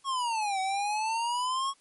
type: exponential two-way sweep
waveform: square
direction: down then up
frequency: 1108.7 to 754 to 1108.7 Hz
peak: -28 dBFS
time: 0.04-1.74 s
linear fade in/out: 50 ms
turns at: 0.6 s
effects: white hiss -64 dBFS RMS until 1.8 s + MP3 48 kbps